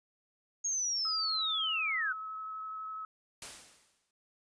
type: linear sweep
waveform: sine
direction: down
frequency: 6610 to 1433 Hz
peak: -30 dBFS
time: 0.64-2.13 s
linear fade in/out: 10 ms
type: tone with vibrato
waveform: sine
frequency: 1290 Hz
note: E6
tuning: 38 cents flat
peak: -38 dBFS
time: 1.05-3.05 s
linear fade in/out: 2 ms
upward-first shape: triangle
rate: 12 Hz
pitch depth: 11 cents each way
type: noise with exponential decay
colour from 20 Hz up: white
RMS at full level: -41 dBFS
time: 3.42-4.11 s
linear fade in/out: 2 ms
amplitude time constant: 150 ms
effects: resampled to 22050 Hz